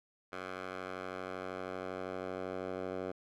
10% pulse tone with band-pass filter sweep, 92.7 Hz, F#2, 4 cents sharp, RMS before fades -41 dBFS, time 0.32-3.12 s, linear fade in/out 10 ms, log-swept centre 1300 to 580 Hz, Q 1, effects none

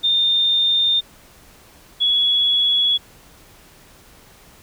sine tone pair in turn, 3623 / 3371 Hz, A7 / G#7, +50 / +25 cents, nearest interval minor second, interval 125 cents, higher first, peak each -14 dBFS, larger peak neither, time 0.03-1.01 / 2-2.98 s, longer neither, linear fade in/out 20 ms, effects pink hiss -48 dBFS RMS until 4.62 s

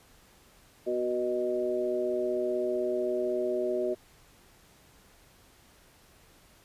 harmonic tone with a mistuned harmonic, 123.47 Hz, B2, in tune, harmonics 2 / 3 / 4 / 5, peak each -39 / -29 / -38 / -31 dBFS, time 0.86-3.95 s, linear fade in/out 20 ms, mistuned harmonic 4, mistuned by -27 cents, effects pink hiss -59 dBFS RMS until 6.64 s + resampled to 32000 Hz

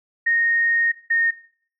sine tone pair in turn, 1856 / 1843.2 Hz, A#6 / A#6, -8 / -20 cents, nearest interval unison, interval 12 cents, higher first, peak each -16 dBFS, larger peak neither, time 0.26-0.92 / 1.1-1.31 s, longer first, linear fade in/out 10 ms, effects noise-tail reverb RT60 0.5 s tail -17 dB re dry

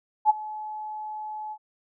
sine tone with ADSR envelope, 856 Hz, A5, 48 cents flat, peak -12 dBFS, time 0.25-1.58 s, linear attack 47 ms, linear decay 20 ms, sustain -20 dB, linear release 63 ms, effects none

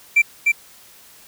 triangle tone with echo, 2349 Hz, D7, in tune, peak -7 dBFS, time 0.16-0.22 s, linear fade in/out 10 ms, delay 300 ms, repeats 1, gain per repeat -3 dB, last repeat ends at 0.52 s, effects tanh soft clip ceiling -5 dBFS + white hiss -47 dBFS RMS until 1.27 s

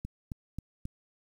click train, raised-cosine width 5 ms, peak -24 dBFS, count 4, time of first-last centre 0.05-0.854 s, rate 3.73 Hz, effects 9-bit

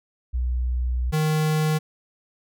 sine / square tone pair in turn, 61.74 / 155.08 Hz, B1 / D#3, 0 / -5 cents, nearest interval octave + major third, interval 1595 cents, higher second, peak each -21 / -20 dBFS, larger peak second, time 0.33-1.12 / 1.12-1.79 s, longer first, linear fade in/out 20 ms, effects none

